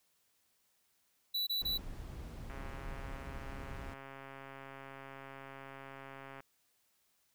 square tone bursts, 3951 Hz, B7, in tune, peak -33 dBFS, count 3, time 1.34-1.778 s, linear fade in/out 10 ms, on 130 ms, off 24 ms
brown noise, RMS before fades -45 dBFS, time 1.61-3.94 s, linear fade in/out 5 ms
click train, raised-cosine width 0.5 ms, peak -34 dBFS, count 532, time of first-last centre 2.5-6.404 s, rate 136 Hz
effects white hiss -75 dBFS RMS until 7.34 s

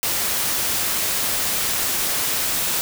white noise, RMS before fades -22 dBFS, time 0.03-2.81 s, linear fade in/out 0 ms, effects none

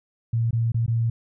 sine tone with dropouts, 115.4 Hz, A#2, 17 cents flat, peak -19 dBFS, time 0.33-1.1 s, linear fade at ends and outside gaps 5 ms, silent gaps 0.509-0.529 / 0.72-0.744 / 0.863-0.879 s, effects none

